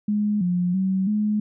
sine tone with pitch steps, 208.8 / 178 / 189.9 / 211 Hz, G#3 / F3 / F#3 / G#3, +10 / +33 / +45 / +28 cents, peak -19 dBFS, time 0.08-1.4 s, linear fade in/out 5 ms, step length 330 ms, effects none

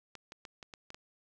clicks, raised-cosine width 0.2 ms, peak -29 dBFS, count 7, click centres 0.153 / 0.321 / 0.452 / 0.628 / 0.738 / 0.904 / 0.945 s, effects none

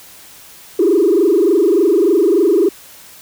sine tone with frequency modulation, 370 Hz, F#4, in tune, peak -8 dBFS, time 0.79-2.69 s, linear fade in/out 5 ms, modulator 23.4 Hz, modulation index 2.2, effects tanh soft clip ceiling -4 dBFS + white hiss -40 dBFS RMS until 3.21 s

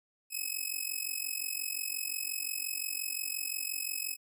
5% pulse tone with amplitude modulation, 2562 Hz, E7, 50 cents flat, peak -21 dBFS, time 0.3-4.17 s, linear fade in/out 50 ms, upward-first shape sine, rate 45.7 Hz, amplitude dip 85%, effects none

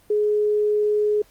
sine tone, 420 Hz, G#4, 19 cents sharp, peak -17 dBFS, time 0.1-1.22 s, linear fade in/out 5 ms, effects pink hiss -56 dBFS RMS until 1.3 s + Opus 32 kbps

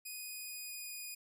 5% pulse tone with pitch glide, 2485 to 2468 Hz, D#7 to D#7, -3 to -15 cents, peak -34 dBFS, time 0.05-1.15 s, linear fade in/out 10 ms, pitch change -12 cents, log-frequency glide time 0.16-0.94 s, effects none

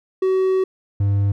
triangle tone pair in turn, 377.4 / 100.2 Hz, F#4 / G2, +34 / +38 cents, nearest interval octave + major seventh, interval 2296 cents, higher first, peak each -13 / -13 dBFS, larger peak neither, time 0.22-0.64 / 1-1.32 s, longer first, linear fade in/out 5 ms, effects none

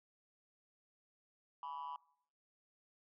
sine tone with amplitude modulation, 987.8 Hz, B5, in tune, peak -36 dBFS, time 1.63-1.96 s, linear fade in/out 2 ms, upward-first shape sine, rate 150 Hz, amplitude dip 100%, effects noise-tail reverb RT60 0.6 s tail -21 dB re dry + tanh soft clip ceiling -38 dBFS

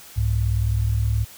sine tone pair together, 66.3 / 105.24 Hz, C2 / G#2, +23 / +23 cents, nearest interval minor sixth, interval 800 cents, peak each -22 / -20 dBFS, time 0.16-1.25 s, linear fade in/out 20 ms, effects white hiss -44 dBFS RMS until 1.37 s

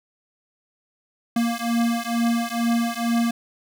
square beating tone pair, 232.5 / 234.7 Hz, A#3 / A#3, -4 / +12 cents, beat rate 2.2 Hz, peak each -24 dBFS, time 1.36-3.31 s, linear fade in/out 5 ms, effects none

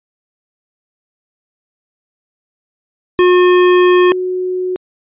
square / sine tone pair in turn, 360 / 366.9 Hz, F#4 / F#4, -47 / -15 cents, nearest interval unison, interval 32 cents, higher second, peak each -7 / -15 dBFS, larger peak first, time 3.19-4.12 / 4.12-4.76 s, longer first, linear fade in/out 0 ms, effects resampled to 8000 Hz

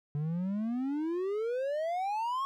triangle exponential sweep, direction up, 143.4 to 1110 Hz, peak -28 dBFS, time 0.15-2.45 s, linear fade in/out 0 ms, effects none

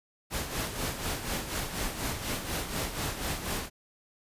pink noise with tremolo, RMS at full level -31 dBFS, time 0.3-3.7 s, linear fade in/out 50 ms, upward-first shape sine, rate 4.1 Hz, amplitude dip 60%, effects resampled to 32000 Hz

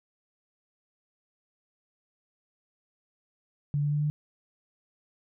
sine tone with pitch steps, 144.8 / 146.31 / 147.84 / 149.39 Hz, D3 / D3 / D3 / D3, -24 / -6 / +12 / +30 cents, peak -24 dBFS, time 3.74-4.1 s, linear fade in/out 0 ms, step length 90 ms, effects none

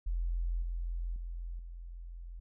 sine tone with level steps, 42.81 Hz, F1, 34 cents flat, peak -30 / -33 / -37 / -42 dBFS, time 0.06-2.4 s, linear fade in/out 10 ms, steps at 0.62 / 1.16 / 1.59 s, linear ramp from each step 2 ms, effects none

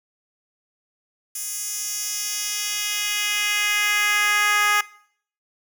10% pulse tone with high-pass filter sweep, 415.3 Hz, G#4, in tune, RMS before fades -23 dBFS, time 1.35-4.81 s, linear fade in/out 5 ms, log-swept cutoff 8400 to 1200 Hz, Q 1.3, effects noise-tail reverb RT60 0.6 s tail -21 dB re dry

